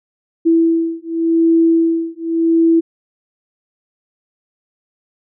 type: beating tone pair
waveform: sine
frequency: 329.6 / 330.48 Hz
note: E4 / E4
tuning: 0 / +4 cents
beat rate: 0.88 Hz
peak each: -14 / -14 dBFS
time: 0.45-2.81 s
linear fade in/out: 20 ms
effects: none